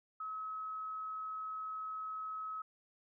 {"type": "tone", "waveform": "sine", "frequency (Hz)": 1283, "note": "E6", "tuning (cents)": -47, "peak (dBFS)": -39, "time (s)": [0.2, 2.62], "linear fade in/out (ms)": 5, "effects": []}